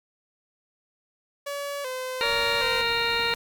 sawtooth tone with vibrato, 540 Hz, C#5, 45 cents flat, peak -26 dBFS, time 1.46-2.82 s, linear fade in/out 10 ms, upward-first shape square, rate 1.3 Hz, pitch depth 89 cents each way
harmonic tone, 466.2 Hz, A#4, in tune, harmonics 1 / 2 / 3 / 4 / 5 / 6 / 8 / 9, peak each -31 / -31 / -31 / -31 / -31 / -31 / -31 / -31 dBFS, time 2.21-3.34 s, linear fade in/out 0 ms
pink noise, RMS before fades -41 dBFS, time 2.25-3.35 s, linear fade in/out 5 ms
effects none

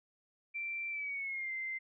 sine tone with pitch glide, 2349 to 2081 Hz, D7 to C7, 0 to -10 cents, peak -36 dBFS, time 0.54-1.79 s, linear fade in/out 20 ms, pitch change -210 cents, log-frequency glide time 0.9-1.52 s, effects none

